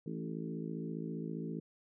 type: harmonic tone with a mistuned harmonic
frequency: 55 Hz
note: A1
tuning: in tune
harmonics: 3 / 4 / 5 / 6 / 7 / 8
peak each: -41 / -43 / -45 / -47 / -48 / -49 dBFS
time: 0.06-1.6 s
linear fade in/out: 5 ms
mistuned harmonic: 6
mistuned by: -17 cents
effects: none